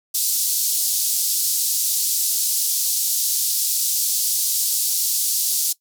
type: band-pass noise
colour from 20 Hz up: white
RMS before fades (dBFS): -21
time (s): 0.14-5.73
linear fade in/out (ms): 10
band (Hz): 4400 to 15000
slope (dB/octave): 24
effects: noise-tail reverb RT60 0.1 s tail -20 dB re dry